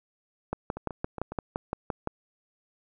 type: two click trains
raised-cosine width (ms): 1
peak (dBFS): -15 / -22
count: 10 / 5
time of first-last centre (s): 0.53-2.074 / 0.77-1.32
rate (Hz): 5.83 / 7.27
effects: none